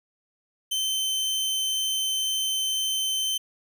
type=tone; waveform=sawtooth; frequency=3086 Hz; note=G7; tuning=28 cents flat; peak=-21 dBFS; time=0.71-3.38 s; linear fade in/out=10 ms; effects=none